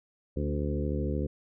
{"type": "harmonic tone with a mistuned harmonic", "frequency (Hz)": 73.2, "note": "D2", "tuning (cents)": -5, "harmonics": [1, 2, 3, 4, 5, 6, 7], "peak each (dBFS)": [-31, -34, -36, -37, -38, -39, -39], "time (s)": [0.36, 1.27], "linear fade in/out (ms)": 10, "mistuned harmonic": 4, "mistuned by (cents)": -22, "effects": []}